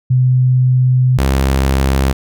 sine / sawtooth tone pair in turn, 127.4 / 67.06 Hz, C3 / C2, -46 / +43 cents, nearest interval major seventh, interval 1111 cents, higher first, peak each -8 / -7 dBFS, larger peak second, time 0.1-1.18 / 1.18-2.13 s, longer first, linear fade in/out 10 ms, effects none

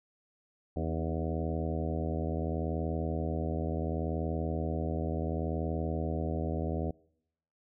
harmonic tone with a mistuned harmonic, 80.7 Hz, E2, 36 cents flat, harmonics 1 / 2 / 3 / 4 / 5 / 6 / 7 / 8 / 9, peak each -34 / -37 / -39 / -40 / -41 / -42 / -42 / -43 / -44 dBFS, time 0.76-6.91 s, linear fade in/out 5 ms, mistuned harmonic 4, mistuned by -54 cents, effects noise-tail reverb RT60 0.8 s tail -25 dB re dry

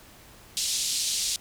pink band-pass noise, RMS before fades -28 dBFS, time 0.57-1.36 s, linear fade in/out 0 ms, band 3600 to 9500 Hz, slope 24 dB/octave, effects pink hiss -51 dBFS RMS until 1.4 s

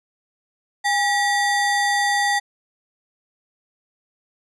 square ring-modulated tone, 1369 Hz, F6, 35 cents flat, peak -15 dBFS, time 0.84-2.4 s, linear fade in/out 20 ms, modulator 555 Hz, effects resampled to 22050 Hz

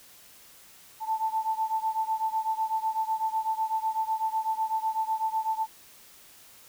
sine beating tone pair, 880 / 888 Hz, A5 / A5, 0 / +16 cents, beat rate 8 Hz, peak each -28 / -30 dBFS, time 1-5.67 s, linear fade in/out 50 ms, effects white hiss -53 dBFS RMS until 6.68 s

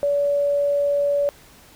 sine tone, 572 Hz, D5, 46 cents flat, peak -17 dBFS, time 0.03-1.29 s, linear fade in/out 0 ms, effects pink hiss -49 dBFS RMS until 1.75 s

